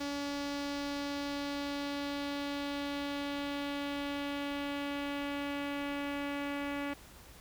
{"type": "tone with low-pass filter sweep", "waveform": "sawtooth", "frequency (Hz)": 284.5, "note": "C#4", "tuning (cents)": 45, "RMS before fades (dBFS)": -37, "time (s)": [0, 6.94], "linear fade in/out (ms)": 10, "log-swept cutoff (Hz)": [5300, 2400], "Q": 1.9, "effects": ["added 60 Hz sine -60 dBFS peak until 7.4 s", "pink hiss -55 dBFS RMS until 7.4 s"]}